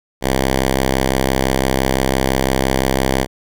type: tone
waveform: 5% pulse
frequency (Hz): 65.9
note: C2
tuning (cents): +13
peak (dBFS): -3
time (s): 0.21-3.27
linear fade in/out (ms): 50
effects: none